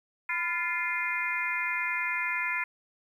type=harmonic tone with a mistuned harmonic; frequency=349.2 Hz; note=F4; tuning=in tune; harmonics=3 / 4 / 5 / 6 / 7; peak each=-36 / -37 / -35 / -31 / -34 dBFS; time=0.29-2.64 s; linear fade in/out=5 ms; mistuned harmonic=3; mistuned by=-79 cents; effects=10-bit